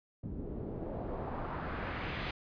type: noise with low-pass filter sweep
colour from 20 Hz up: pink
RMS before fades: -39 dBFS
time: 0.23-2.31 s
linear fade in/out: 5 ms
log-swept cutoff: 250 to 3100 Hz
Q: 1.5
effects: resampled to 11025 Hz